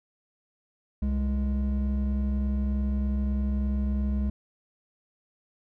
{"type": "tone pair together", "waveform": "triangle", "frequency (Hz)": [65.35, 207.7], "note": ["C2", "G#3"], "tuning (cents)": [-1, 0], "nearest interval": "octave + minor sixth", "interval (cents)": 2001, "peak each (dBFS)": [-22, -26], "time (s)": [1.02, 4.3], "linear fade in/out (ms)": 5, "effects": ["tanh soft clip ceiling -19 dBFS"]}